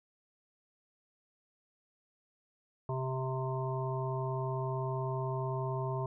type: harmonic tone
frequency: 130.81 Hz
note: C3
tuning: in tune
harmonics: 1 / 3 / 5 / 7 / 8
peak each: -34 / -39 / -41 / -42 / -43 dBFS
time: 2.89-6.06 s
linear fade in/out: 2 ms
effects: none